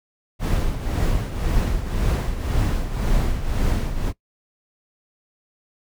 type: noise with tremolo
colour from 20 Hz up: brown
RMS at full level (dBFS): -18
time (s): 0.39-4.13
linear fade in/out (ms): 50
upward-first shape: triangle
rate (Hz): 1.9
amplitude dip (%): 70
effects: noise-tail reverb RT60 0.1 s tail -19 dB re dry